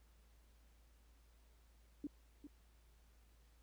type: tone with echo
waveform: sine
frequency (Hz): 290.5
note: D4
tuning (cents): -19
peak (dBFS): -40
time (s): 2.04-2.07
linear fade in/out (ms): 2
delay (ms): 400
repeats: 1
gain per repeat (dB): -10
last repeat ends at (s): 2.47
effects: added 56 Hz sine -65 dBFS peak until 3.62 s + pink hiss -75 dBFS RMS until 3.62 s